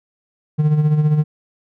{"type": "tone with tremolo", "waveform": "triangle", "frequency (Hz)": 151.5, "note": "D#3", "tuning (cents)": -46, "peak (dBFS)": -8, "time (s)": [0.58, 1.24], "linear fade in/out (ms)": 20, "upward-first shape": "sine", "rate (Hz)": 15, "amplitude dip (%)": 55, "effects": []}